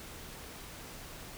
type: silence
effects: pink hiss -47 dBFS RMS until 1.37 s